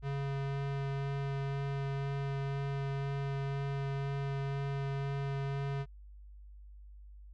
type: tone with vibrato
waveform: square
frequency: 138.59 Hz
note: C#3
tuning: in tune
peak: -34 dBFS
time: 0.02-5.86 s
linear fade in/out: 50 ms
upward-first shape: sine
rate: 2 Hz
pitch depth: 8 cents each way
effects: added 50 Hz sine -49 dBFS peak until 7.33 s + low-pass 3000 Hz 12 dB/octave